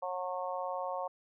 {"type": "harmonic tone", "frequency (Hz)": 182, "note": "F#3", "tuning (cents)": -28, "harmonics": [3, 4, 5, 6], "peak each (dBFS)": [-38, -39, -40, -41], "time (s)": [0.02, 1.08], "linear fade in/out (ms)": 10, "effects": []}